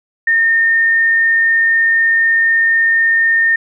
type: tone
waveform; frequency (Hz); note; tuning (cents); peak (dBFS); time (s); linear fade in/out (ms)
sine; 1824; A#6; -38; -9; 0.27-3.56; 5
effects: none